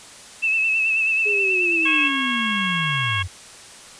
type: tone with vibrato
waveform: sine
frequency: 2624 Hz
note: E7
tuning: 9 cents flat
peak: -17 dBFS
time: 0.42-2.09 s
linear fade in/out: 20 ms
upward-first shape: sine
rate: 9.3 Hz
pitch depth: 41 cents each way
type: linear sweep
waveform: sine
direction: down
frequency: 420.2 to 84.8 Hz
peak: -25 dBFS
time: 1.25-3.28 s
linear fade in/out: 20 ms
type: harmonic tone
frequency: 547 Hz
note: C#5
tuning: 23 cents flat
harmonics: 2 / 3 / 4 / 5 / 6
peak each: -27 / -27 / -27 / -27 / -27 dBFS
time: 1.85-3.23 s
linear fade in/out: 10 ms
effects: white hiss -42 dBFS RMS until 3.99 s + resampled to 22050 Hz